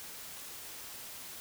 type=silence; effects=white hiss -46 dBFS RMS until 1.4 s